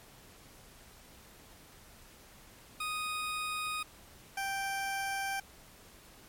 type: tone pair in turn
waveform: 20% pulse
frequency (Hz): 1244.5 / 784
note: D#6 / G5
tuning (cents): 0 / 0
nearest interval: minor sixth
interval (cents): 800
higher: first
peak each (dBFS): -29 / -28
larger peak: second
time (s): 2.8-3.83 / 4.37-5.4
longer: neither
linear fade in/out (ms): 5
effects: pink hiss -56 dBFS RMS until 6.28 s + MP3 64 kbps